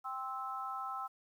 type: harmonic tone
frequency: 262 Hz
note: C4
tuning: 2 cents sharp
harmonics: 3 / 4 / 5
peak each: -43 / -44 / -40 dBFS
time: 0.04-1.08 s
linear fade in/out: 20 ms
effects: 11-bit